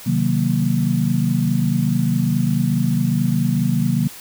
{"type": "chord", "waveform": "sine", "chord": "C half-diminished seventh", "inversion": "none", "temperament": "equal", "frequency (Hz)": [130.81, 155.56, 185, 233.1], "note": ["C3", "Eb3", "Gb3", "Bb3"], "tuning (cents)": [0, 0, 0, 0], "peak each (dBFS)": -21, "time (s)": [0.06, 4.08], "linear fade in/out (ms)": 10, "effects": ["white hiss -38 dBFS RMS until 4.2 s"]}